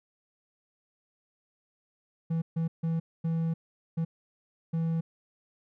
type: tone bursts at uneven times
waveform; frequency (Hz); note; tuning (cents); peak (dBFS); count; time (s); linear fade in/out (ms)
triangle; 164; E3; -9; -24; 6; 2.3-2.42 / 2.56-2.68 / 2.83-3 / 3.24-3.54 / 3.97-4.05 / 4.73-5.01; 10
effects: none